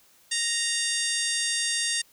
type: harmonic tone with a mistuned harmonic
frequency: 932.3 Hz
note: A#5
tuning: in tune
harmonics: 2 / 3 / 4 / 5 / 6 / 7 / 8 / 9 / 10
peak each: -32 / -35 / -32 / -32 / -35 / -34 / -37 / -33 / -33 dBFS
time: 0.31-2.02 s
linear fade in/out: 10 ms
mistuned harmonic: 4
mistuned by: -38 cents
effects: white hiss -59 dBFS RMS until 2.12 s